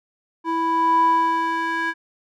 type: tone with band-pass filter sweep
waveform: square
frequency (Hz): 329.6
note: E4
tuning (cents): 0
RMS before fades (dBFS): -20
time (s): 0.44-1.94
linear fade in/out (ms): 50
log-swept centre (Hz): 760 to 1500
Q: 5.2
effects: none